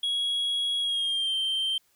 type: tone with pitch glide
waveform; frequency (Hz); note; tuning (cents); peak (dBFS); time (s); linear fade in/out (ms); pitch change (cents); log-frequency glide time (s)
sine; 3322 to 3136; G#7 to G7; 0 to 0; -22; 0.03-1.78; 5; -100; 0.8-1.35
effects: tanh soft clip ceiling -24 dBFS + white hiss -67 dBFS RMS until 1.95 s